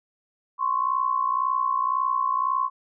sine tone pair together, 1040.1 / 1102 Hz, C6 / C#6, -11 / -11 cents, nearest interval minor second, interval 100 cents, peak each -24 dBFS, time 0.58-2.7 s, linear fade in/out 50 ms, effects none

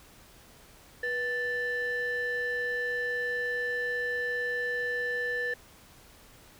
sine tone pair together, 487.6 / 1760 Hz, B4 / A6, -22 / 0 cents, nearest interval octave + minor seventh, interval 2222 cents, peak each -32 / -28 dBFS, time 1.03-5.54 s, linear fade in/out 5 ms, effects tanh soft clip ceiling -25 dBFS + pink hiss -55 dBFS RMS until 6.59 s

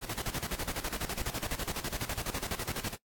pink noise with tremolo, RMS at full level -34 dBFS, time 0.01-2.97 s, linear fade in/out 50 ms, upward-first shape square, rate 12 Hz, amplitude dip 75%, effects noise-tail reverb RT60 0.1 s tail -21 dB re dry + AAC 64 kbps

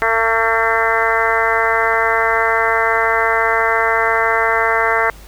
harmonic tone, 225.9 Hz, A3, 46 cents sharp, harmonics 2 / 3 / 4 / 5 / 6 / 7 / 8 / 9, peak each -21 / -21 / -21 / -21 / -21 / -21 / -21 / -21 dBFS, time 0.02-5.1 s, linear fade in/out 0 ms, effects added 50 Hz sine -38 dBFS peak until 5.27 s + pink hiss -43 dBFS RMS until 5.27 s

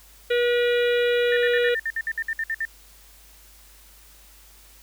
harmonic tone, 482.5 Hz, B4, 40 cents flat, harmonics 1 / 3 / 4 / 5 / 6 / 7 / 8, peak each -19 / -29 / -31 / -33 / -35 / -36 / -37 dBFS, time 0.3-1.75 s, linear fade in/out 10 ms
sine tone bursts, 1800 Hz, A6, 39 cents sharp, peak -23 dBFS, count 13, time 1.32-2.652 s, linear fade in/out 2 ms, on 48 ms, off 59 ms
effects added 50 Hz sine -52 dBFS peak until 4.82 s + white hiss -52 dBFS RMS until 4.82 s

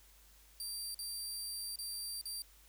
20% pulse tone with dropouts, 4699 Hz, D8, in tune, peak -34 dBFS, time 0.6-2.42 s, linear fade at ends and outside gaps 1 ms, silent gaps 0.945-0.99 / 1.758-1.788 / 2.213-2.255 s, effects added 50 Hz sine -63 dBFS peak until 2.68 s + white hiss -64 dBFS RMS until 2.68 s

